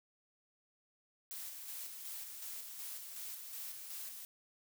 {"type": "noise with tremolo", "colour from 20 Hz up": "blue", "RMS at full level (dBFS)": -45, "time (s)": [1.31, 4.25], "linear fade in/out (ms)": 0, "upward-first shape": "square", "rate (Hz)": 2.7, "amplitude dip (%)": 35, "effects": []}